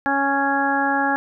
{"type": "harmonic tone", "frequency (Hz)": 277.2, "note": "C#4", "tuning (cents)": 0, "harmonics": [1, 2, 3, 4, 5, 6], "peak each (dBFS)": [-24, -29, -21, -30, -27, -23], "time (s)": [0.06, 1.16], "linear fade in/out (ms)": 0, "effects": []}